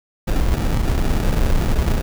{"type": "noise with sample-and-hold", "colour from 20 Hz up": "brown", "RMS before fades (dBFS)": -17, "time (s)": [0.27, 2.02], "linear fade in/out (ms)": 10, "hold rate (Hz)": 1050, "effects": []}